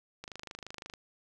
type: click train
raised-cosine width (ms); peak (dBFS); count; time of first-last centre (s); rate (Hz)
0.2; -25; 19; 0.24-0.938; 25.8
effects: none